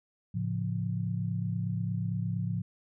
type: chord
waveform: sine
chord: A augmented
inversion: none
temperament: equal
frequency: 110 / 138.59 / 174.61 Hz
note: A2 / C#3 / E#3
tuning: 0 / 0 / 0 cents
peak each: -32 / -36 / -33 dBFS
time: 0.34-2.62 s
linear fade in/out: 10 ms
effects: none